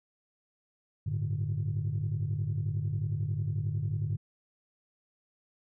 sine chord, G suspended second, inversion none, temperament equal with one note detuned, 98.91 / 110 / 146.83 Hz, G2 / A2 / D3, +16 / 0 / 0 cents, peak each -32 dBFS, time 1.06-4.17 s, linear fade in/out 10 ms, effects tanh soft clip ceiling -23 dBFS

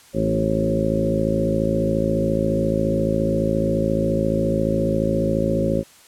harmonic tone with a mistuned harmonic, 54.4 Hz, A1, 19 cents flat, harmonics 1 / 2 / 3 / 4 / 5 / 6 / 7 / 8 / 9 / 10, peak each -30 / -28 / -25 / -25 / -28 / -28 / -27 / -33 / -34 / -23 dBFS, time 0.13-5.84 s, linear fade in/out 50 ms, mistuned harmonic 4, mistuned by +21 cents, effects white hiss -49 dBFS RMS until 6.07 s + low-pass 11000 Hz 12 dB/octave

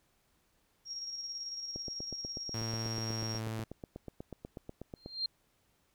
sine tone with tremolo, 5588 Hz, F8, in tune, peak -37 dBFS, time 0.85-3.41 s, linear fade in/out 50 ms, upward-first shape square, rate 18 Hz, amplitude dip 35%
click train, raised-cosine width 2 ms, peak -29 dBFS, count 28, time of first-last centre 1.76-5.061 s, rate 8.18 Hz
sawtooth tone with pitch glide, 112.4 to 111.04 Hz, A2 to A2, +37 to +16 cents, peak -32 dBFS, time 2.54-3.64 s, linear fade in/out 5 ms, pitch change -21 cents, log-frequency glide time 2.92-3.29 s
sine tone with exponential growth, 4187 Hz, C8, in tune, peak -28 dBFS, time 4.96-5.26 s, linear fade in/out 5 ms, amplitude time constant 64 ms
effects pink hiss -73 dBFS RMS until 5.94 s

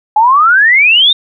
sine exponential sweep, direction up, 830.6 to 3729 Hz, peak -4 dBFS, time 0.16-1.13 s, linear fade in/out 5 ms, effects none

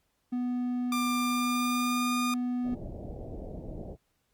triangle tone, 246.9 Hz, B3, in tune, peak -26 dBFS, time 0.32-2.75 s, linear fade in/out 10 ms
sawtooth tone with pitch glide, 1192 to 1217.7 Hz, D6 to D#6, +25 to -38 cents, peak -26 dBFS, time 0.92-2.34 s, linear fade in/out 2 ms, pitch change +37 cents, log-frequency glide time 1.18-2.14 s
pink low-pass noise, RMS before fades -40 dBFS, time 2.63-3.97 s, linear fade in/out 50 ms, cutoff 690 Hz, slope 48 dB/octave
effects pink hiss -75 dBFS RMS until 4.33 s + Opus 48 kbps

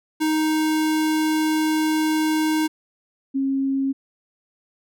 square / sine tone pair in turn, 311.9 / 270.8 Hz, D#4 / C#4, +4 / -40 cents, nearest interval major second, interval 244 cents, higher first, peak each -19 dBFS, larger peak neither, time 0.2-2.68 / 3.34-3.93 s, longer first, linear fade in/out 20 ms, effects none

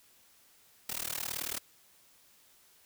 white noise with amplitude modulation, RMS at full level -33 dBFS, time 0.89-1.59 s, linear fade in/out 5 ms, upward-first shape sine, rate 38.4 Hz, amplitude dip 100%, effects white hiss -63 dBFS RMS until 2.85 s

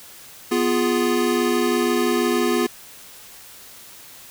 square chord, F diminished, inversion second, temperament equal, 246.9 / 349.2 / 415.3 Hz, Cb4 / F4 / Ab4, 0 / 0 / 0 cents, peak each -23 / -22 / -24 dBFS, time 0.51-2.67 s, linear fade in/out 10 ms, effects white hiss -43 dBFS RMS until 4.3 s

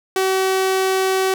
sawtooth tone, 380 Hz, F#4, 46 cents sharp, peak -12 dBFS, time 0.16-1.34 s, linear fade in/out 2 ms, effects none

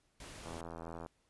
pink noise, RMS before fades -50 dBFS, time 0.2-0.61 s, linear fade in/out 2 ms
click train, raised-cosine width 1 ms, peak -31 dBFS, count 51, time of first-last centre 0.46-1.062 s, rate 83.1 Hz
effects pink hiss -75 dBFS RMS until 1.29 s + resampled to 24000 Hz

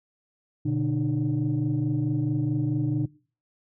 sine tone cluster, 121.1 / 145.7 / 302.1 Hz, B2 / D3 / D4, -34 / -13 / +49 cents, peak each -26 dBFS, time 0.65-3.06 s, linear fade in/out 10 ms, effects noise-tail reverb RT60 0.4 s tail -22 dB re dry + tanh soft clip ceiling -17 dBFS

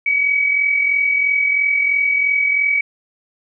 sine tone pair together, 2229 / 2272 Hz, C#7 / C#7, +9 / +42 cents, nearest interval unison, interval 33 cents, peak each -23 / -14 dBFS, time 0.06-2.81 s, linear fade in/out 5 ms, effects none

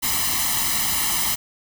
white noise with comb filter, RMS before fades -22 dBFS, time 0.02-1.36 s, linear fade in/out 20 ms, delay 0.99 ms, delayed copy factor +0.8, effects none

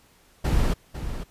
brown noise with echo, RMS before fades -21 dBFS, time 0.44-0.74 s, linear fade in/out 10 ms, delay 500 ms, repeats 1, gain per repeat -10 dB, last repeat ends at 1.24 s, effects pink hiss -58 dBFS RMS until 1.3 s + resampled to 32000 Hz

